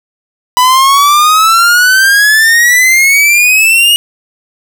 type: exponential sweep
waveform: 45% pulse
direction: up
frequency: 987.8 to 2892 Hz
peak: -4 dBFS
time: 0.57-3.96 s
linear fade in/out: 0 ms
effects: none